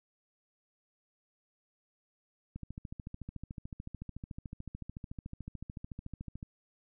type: click train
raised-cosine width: 5 ms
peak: -29 dBFS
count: 54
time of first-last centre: 2.56-6.429 s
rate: 13.7 Hz
effects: none